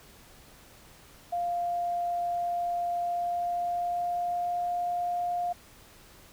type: tone with pitch glide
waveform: sine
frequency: 698.5 to 705 Hz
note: F5 to F5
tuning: 0 to +16 cents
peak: -27 dBFS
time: 1.32-5.53 s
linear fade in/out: 10 ms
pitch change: +16 cents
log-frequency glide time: 3.01-4.64 s
effects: pink hiss -54 dBFS RMS until 6.32 s